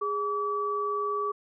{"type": "tone pair together", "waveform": "sine", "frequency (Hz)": [413, 1148.1], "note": ["G#4", "D6"], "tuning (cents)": [-10, -40], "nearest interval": "octave + tritone", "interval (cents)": 1770, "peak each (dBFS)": [-31, -28], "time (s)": [0.01, 1.32], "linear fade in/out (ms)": 10, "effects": []}